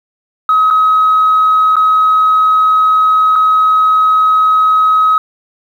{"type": "tone with dropouts", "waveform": "sine", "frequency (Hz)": 1272, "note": "D#6", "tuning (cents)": 38, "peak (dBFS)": -5, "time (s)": [0.49, 5.18], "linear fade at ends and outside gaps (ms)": 2, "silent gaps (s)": [[0.703, 0.708], [1.757, 1.766], [3.356, 3.359]], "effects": ["tanh soft clip ceiling -3 dBFS", "7-bit"]}